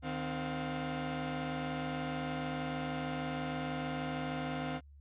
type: tone cluster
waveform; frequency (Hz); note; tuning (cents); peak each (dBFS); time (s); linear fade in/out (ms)
sawtooth; 152.7 / 259 / 707; D#3 / C4 / F5; -32 / -17 / +21; -36 / -34 / -38; 0.02-4.81; 50
effects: added 71 Hz sine -53 dBFS peak until 5 s + resampled to 8000 Hz

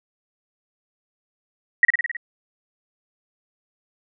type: tone with echo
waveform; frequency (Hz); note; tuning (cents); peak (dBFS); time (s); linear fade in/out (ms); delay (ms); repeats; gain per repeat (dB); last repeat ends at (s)
sine; 1900; A#6; +33; -9; 1.83-1.85; 2; 53; 6; -3; 2.168
effects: none

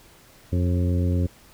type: harmonic tone with a mistuned harmonic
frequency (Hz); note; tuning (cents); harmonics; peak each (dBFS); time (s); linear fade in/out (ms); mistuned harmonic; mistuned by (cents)
88.2; F2; +18; 1 / 2 / 3 / 4 / 5 / 6; -20 / -28 / -29 / -35 / -37 / -37; 0.52-1.27; 10; 6; +32
effects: pink hiss -52 dBFS RMS until 1.53 s

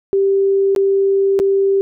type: tone with dropouts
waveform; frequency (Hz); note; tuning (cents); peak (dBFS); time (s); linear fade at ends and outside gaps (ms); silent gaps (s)
sine; 392; G4; 0; -11; 0.13-1.81; 0; 0.75-0.762 / 1.391-1.399
effects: none

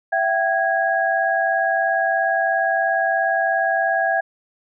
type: tone cluster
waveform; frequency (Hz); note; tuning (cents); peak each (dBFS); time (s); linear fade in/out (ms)
sine; 667 / 767 / 1650; E5 / G5 / G#6; +20 / -38 / -12; -21; 0.12-4.21; 10
effects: none

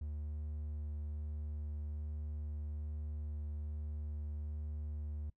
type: tone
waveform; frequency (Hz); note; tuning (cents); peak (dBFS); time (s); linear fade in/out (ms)
triangle; 74.9; D2; +35; -37; 0.01-5.3; 5
effects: noise-tail reverb RT60 0.1 s tail -22 dB re dry

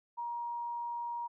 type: tone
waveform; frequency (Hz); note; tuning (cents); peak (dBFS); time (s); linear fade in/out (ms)
sine; 947; A#5; +27; -35; 0.17-1.28; 20
effects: none

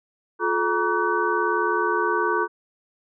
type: tone cluster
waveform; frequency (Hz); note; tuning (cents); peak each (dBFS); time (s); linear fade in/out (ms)
sine; 352.7 / 431.6 / 946 / 1144 / 1504; F4 / A4 / A#5 / D6 / F#6; +17 / -33 / +25 / -46 / +28; -26; 0.39-2.48; 50
effects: none

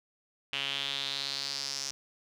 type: tone with band-pass filter sweep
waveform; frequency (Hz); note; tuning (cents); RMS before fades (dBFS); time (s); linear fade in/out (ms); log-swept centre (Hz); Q
sawtooth; 138.59; C#3; 0; -35; 0.53-1.91; 0; 2900 to 5700; 4.8
effects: none

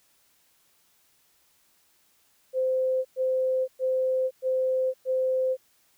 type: tone bursts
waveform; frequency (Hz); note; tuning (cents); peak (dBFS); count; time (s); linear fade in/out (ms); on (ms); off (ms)
sine; 518; C5; -17; -22; 5; 2.53-5.57; 50; 520; 110
effects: white hiss -65 dBFS RMS until 5.97 s

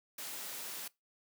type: noise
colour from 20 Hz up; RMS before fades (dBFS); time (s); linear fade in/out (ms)
white; -43; 0.18-0.88; 5
effects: noise-tail reverb RT60 0.2 s tail -22 dB re dry + high-pass 200 Hz 12 dB/octave

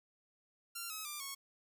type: tone with pitch steps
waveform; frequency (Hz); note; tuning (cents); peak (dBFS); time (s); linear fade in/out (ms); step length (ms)
5% pulse; 1380 / 1280.2 / 1187.6 / 1101.7; F6 / D#6 / D6 / C#6; -21 / +49 / +19 / -11; -30; 0.75-1.35; 10; 150
effects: none

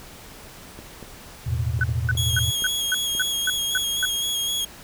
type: clicks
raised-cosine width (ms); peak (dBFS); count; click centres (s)
2; -25; 7; 0.79 / 1.027 / 1.792 / 1.892 / 2.152 / 2.622 / 3.151
type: chord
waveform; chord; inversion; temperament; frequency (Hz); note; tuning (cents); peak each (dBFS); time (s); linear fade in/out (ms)
sine; E suspended fourth; none; equal with one note detuned; 81.65 / 110 / 123.47; E2 / A2 / B2; -16 / 0 / 0; -26; 1.46-2.51; 10
type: tone bursts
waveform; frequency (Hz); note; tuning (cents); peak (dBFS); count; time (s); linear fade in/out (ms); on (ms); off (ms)
sine; 1501; F#6; +24; -19; 9; 1.81-4.053; 2; 27; 250
type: tone with vibrato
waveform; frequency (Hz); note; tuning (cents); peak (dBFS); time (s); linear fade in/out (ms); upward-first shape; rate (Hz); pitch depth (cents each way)
sawtooth; 3300; G#7; -12; -20; 2.17-4.65; 5; square; 3.9; 21
effects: pink hiss -43 dBFS RMS until 4.83 s

